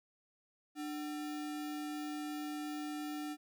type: tone with sample-and-hold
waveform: sine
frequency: 298.6 Hz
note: D4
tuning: 29 cents sharp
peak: -38 dBFS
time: 0.75-3.37 s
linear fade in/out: 50 ms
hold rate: 1050 Hz
effects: none